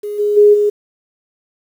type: tone with level steps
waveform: sine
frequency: 414.9 Hz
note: G#4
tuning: 2 cents flat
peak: -20 / -12 / -4 / -10 dBFS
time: 0.03-0.7 s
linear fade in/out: 10 ms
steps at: 0.18 / 0.36 / 0.53 s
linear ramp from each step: 20 ms
effects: 7-bit